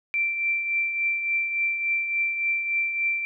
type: tone with tremolo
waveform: sine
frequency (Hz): 2349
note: D7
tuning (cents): 0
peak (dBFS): -20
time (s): 0.14-3.25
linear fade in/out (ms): 0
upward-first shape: triangle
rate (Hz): 3.5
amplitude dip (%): 55
effects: none